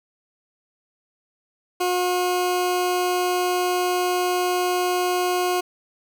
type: tone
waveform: 20% pulse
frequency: 360 Hz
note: F#4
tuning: 47 cents flat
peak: -15 dBFS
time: 1.8-5.61 s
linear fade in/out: 10 ms
effects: none